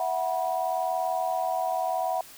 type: chord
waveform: sine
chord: E suspended second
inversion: none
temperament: equal with one note detuned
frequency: 659.3 / 740 / 973 Hz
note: E5 / F#5 / B5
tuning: 0 / 0 / -26 cents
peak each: -30 / -27 / -33 dBFS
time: 0-2.21 s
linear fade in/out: 2 ms
effects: white hiss -48 dBFS RMS until 2.37 s

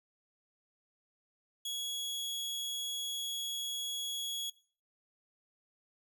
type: tone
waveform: sawtooth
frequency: 3343 Hz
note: G#7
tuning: 11 cents sharp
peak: -33 dBFS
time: 1.65-4.5 s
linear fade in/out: 5 ms
effects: noise-tail reverb RT60 0.4 s tail -18 dB re dry

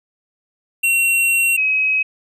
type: tone pair in turn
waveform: square / sine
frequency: 2734 / 2544 Hz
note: F7 / D#7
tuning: -37 / +38 cents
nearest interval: minor second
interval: 125 cents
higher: first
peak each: -14 dBFS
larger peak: neither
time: 0.83-1.57 / 1.57-2.03 s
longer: first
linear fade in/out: 10 ms
effects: resampled to 32000 Hz

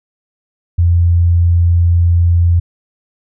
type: tone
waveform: sine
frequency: 86 Hz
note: F2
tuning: 26 cents flat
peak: -7 dBFS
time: 0.78-2.6 s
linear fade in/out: 10 ms
effects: none

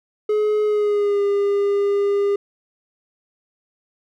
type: tone with pitch glide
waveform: triangle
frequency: 423.4 to 403.3 Hz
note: G#4 to G4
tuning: +33 to +49 cents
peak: -14 dBFS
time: 0.29-2.36 s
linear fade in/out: 5 ms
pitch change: -84 cents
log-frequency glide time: 0.64-1.22 s
effects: none

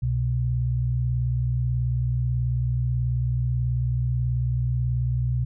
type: tone pair together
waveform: sine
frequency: 65.07 / 123.47 Hz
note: C2 / B2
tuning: -9 / 0 cents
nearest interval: major seventh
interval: 1109 cents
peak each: -27 / -22 dBFS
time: 0.02-5.45 s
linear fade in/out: 10 ms
effects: none

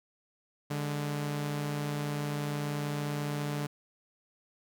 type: tone pair together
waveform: sawtooth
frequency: 146.4 / 206.8 Hz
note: D3 / G#3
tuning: -5 / -7 cents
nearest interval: tritone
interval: 598 cents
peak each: -28 / -37 dBFS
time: 0.7-3.67 s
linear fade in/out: 10 ms
effects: none

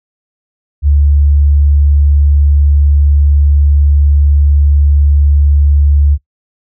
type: tone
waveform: sine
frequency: 72.1 Hz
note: D2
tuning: 31 cents flat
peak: -5 dBFS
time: 0.82-6.18 s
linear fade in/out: 50 ms
effects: noise-tail reverb RT60 0.1 s tail -20 dB re dry

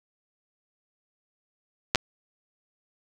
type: clicks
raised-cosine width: 0.2 ms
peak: -4 dBFS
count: 2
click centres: 1.949 / 1.957 s
effects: none

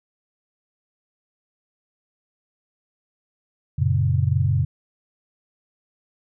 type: chord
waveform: sine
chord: F# major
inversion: none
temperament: equal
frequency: 92.5 / 116.54 / 138.59 Hz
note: F#2 / A#2 / C#3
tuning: 0 / 0 / 0 cents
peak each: -21 / -22 / -21 dBFS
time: 3.78-4.65 s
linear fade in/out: 10 ms
effects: none

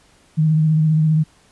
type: tone with vibrato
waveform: sine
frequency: 156.3 Hz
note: D#3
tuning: 8 cents sharp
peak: -12 dBFS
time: 0.37-1.24 s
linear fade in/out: 20 ms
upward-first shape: sine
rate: 15 Hz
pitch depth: 30 cents each way
effects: pink hiss -54 dBFS RMS until 1.51 s + resampled to 24000 Hz

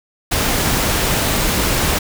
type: noise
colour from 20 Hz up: pink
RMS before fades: -17 dBFS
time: 0.31-1.99 s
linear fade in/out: 10 ms
effects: none

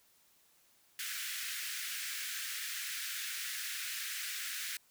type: high-pass noise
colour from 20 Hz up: pink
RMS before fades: -40 dBFS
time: 0.99-4.77 s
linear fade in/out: 2 ms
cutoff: 1500 Hz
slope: 48 dB/octave
effects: white hiss -68 dBFS RMS until 4.9 s

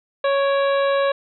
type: harmonic tone with a mistuned harmonic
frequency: 554.4 Hz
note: C#5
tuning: in tune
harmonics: 1 / 2 / 3 / 4 / 5 / 6 / 7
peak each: -17 / -24 / -28 / -35 / -36 / -39 / -34 dBFS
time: 0.24-1.12 s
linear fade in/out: 5 ms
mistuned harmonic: 4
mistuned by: +84 cents
effects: none

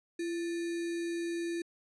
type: tone with sample-and-hold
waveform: sine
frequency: 338.7 Hz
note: E4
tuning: 47 cents sharp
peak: -32 dBFS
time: 0.19-1.62 s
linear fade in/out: 5 ms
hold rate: 2100 Hz
effects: resampled to 24000 Hz

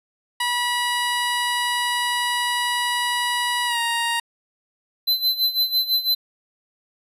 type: tone with pitch glide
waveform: 15% pulse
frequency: 971 to 934.7 Hz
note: B5 to A#5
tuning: -30 to +4 cents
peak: -14 dBFS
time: 0.4-4.2 s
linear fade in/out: 5 ms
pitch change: -66 cents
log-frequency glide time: 3.66-3.79 s
type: tone with tremolo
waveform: square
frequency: 4046 Hz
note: B7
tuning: 41 cents sharp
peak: -16 dBFS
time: 5.07-6.15 s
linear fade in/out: 10 ms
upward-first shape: sine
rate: 6 Hz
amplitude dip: 80%
effects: resampled to 32000 Hz

